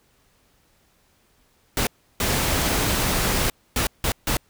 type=noise bursts at uneven times; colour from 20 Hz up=pink; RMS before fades=-22 dBFS; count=5; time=1.77-1.87 / 2.2-3.5 / 3.76-3.87 / 4.04-4.12 / 4.27-4.37 s; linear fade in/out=2 ms; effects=pink hiss -62 dBFS RMS until 4.49 s

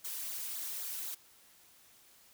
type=noise with flanger; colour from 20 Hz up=blue; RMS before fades=-40 dBFS; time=0.04-1.15 s; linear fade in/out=10 ms; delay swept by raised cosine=0.35 to 3.65 ms; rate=3.8 Hz; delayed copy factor=-0.95; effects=white hiss -62 dBFS RMS until 2.33 s

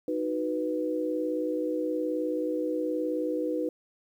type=chord; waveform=sine; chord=B major; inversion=first; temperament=equal; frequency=311.1 / 370 / 493.9 Hz; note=D#4 / F#4 / B4; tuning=0 / 0 / 0 cents; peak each=-30 / -35 / -30 dBFS; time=0.08-3.69 s; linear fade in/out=2 ms; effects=10-bit

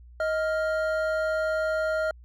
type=tone pair together; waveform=triangle; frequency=629.5 / 1396.9 Hz; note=D#5 / F6; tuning=+20 / 0 cents; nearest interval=octave + major second; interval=1380 cents; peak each=-23 / -28 dBFS; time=0.2-2.11 s; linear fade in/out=2 ms; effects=added 60 Hz sine -46 dBFS peak until 2.24 s

